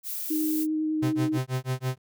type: noise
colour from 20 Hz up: violet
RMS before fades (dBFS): -33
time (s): 0.03-0.67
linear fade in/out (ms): 50
type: tone with vibrato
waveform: sine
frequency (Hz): 311.1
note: D#4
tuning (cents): 0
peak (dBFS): -24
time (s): 0.3-1.38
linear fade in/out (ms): 10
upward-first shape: sine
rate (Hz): 10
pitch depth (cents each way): 11
type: tone with tremolo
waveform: 45% pulse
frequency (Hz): 129.1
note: C3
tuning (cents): -23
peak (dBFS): -24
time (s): 1.02-1.98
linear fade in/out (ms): 10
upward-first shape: sine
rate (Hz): 6.1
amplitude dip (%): 100
effects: none